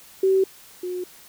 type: tone pair in turn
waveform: sine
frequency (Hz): 382.8 / 361.3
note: G4 / F#4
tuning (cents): -41 / -41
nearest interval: minor second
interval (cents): 100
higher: first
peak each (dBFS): -15 / -26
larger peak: first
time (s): 0.23-0.44 / 0.83-1.04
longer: neither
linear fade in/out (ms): 5
effects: white hiss -48 dBFS RMS until 1.28 s